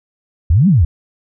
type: exponential two-way sweep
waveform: sine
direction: up then down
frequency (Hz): 69.3 to 212.3 to 69.3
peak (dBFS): -7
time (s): 0.5-0.85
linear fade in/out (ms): 5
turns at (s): 0.68
effects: none